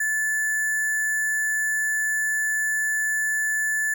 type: tone with sample-and-hold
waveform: sine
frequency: 1738 Hz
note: A6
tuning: 22 cents flat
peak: -21 dBFS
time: 0-3.94 s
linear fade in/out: 5 ms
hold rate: 8820 Hz
effects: none